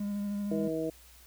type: tone with vibrato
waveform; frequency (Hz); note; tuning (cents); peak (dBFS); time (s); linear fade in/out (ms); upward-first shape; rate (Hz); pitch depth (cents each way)
triangle; 203.6; G#3; -34; -29; 0-0.68; 5; triangle; 13; 21
type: harmonic tone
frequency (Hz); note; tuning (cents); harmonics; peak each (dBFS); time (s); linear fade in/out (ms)
160; D#3; +49; 1 / 2 / 3 / 4; -42 / -33 / -34 / -37; 0.51-0.9; 5
effects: added 60 Hz sine -57 dBFS peak until 1.26 s + white hiss -57 dBFS RMS until 1.26 s